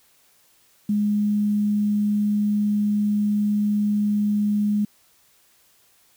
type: tone with quantisation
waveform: sine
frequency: 207.7 Hz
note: G#3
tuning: in tune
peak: -18 dBFS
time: 0.89-4.85 s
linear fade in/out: 5 ms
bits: 8
effects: white hiss -59 dBFS RMS until 6.16 s